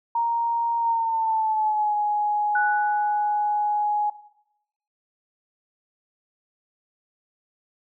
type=tone with pitch glide; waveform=sine; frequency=932.3 to 835.4 Hz; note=A#5 to G#5; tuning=0 to +10 cents; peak=-20 dBFS; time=0.15-4.1 s; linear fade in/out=5 ms; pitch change=-190 cents; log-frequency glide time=0.78-1.95 s
type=tone with exponential decay; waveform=sine; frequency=1480 Hz; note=F#6; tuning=in tune; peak=-20 dBFS; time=2.55-3.84 s; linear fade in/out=5 ms; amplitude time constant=280 ms
effects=noise-tail reverb RT60 0.8 s tail -17 dB re dry